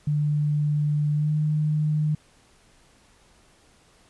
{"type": "tone with pitch glide", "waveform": "sine", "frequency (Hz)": [148.5, 152.23], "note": ["D3", "D#3"], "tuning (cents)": [20, -38], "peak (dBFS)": -20, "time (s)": [0.07, 2.15], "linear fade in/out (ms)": 5, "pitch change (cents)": 42, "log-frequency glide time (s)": [1.14, 1.32], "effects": ["pink hiss -58 dBFS RMS until 4.09 s", "resampled to 24000 Hz"]}